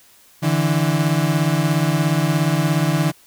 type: beating tone pair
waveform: 35% pulse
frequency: 146.83 / 163.83 Hz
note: D3 / E3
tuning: 0 / -10 cents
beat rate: 17 Hz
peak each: -17 dBFS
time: 0.42-3.12 s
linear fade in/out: 20 ms
effects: white hiss -51 dBFS RMS until 3.26 s